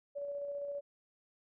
sine tone with tremolo, 570 Hz, C#5, 48 cents sharp, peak -36 dBFS, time 0.15-0.81 s, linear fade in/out 20 ms, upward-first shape square, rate 15 Hz, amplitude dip 25%, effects none

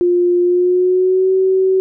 sine tone with pitch glide, 353 to 378.3 Hz, F4 to F#4, +19 to +38 cents, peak -10 dBFS, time 0.01-1.8 s, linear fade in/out 0 ms, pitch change +119 cents, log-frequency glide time 0.42-1.32 s, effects none

